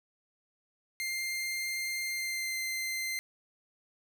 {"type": "tone with pitch glide", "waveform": "sawtooth", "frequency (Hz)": [2103, 2080], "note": ["C7", "C7"], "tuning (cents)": [8, -11], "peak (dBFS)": -29, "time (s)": [1, 3.19], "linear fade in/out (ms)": 0, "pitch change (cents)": -19, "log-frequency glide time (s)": [2.08, 2.55], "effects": []}